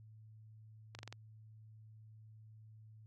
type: slowing click train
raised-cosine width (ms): 0.2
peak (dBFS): -30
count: 5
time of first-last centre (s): 0.95-1.126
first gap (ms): 39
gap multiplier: 1.08
effects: added 109 Hz sine -55 dBFS peak until 3.06 s + AAC 48 kbps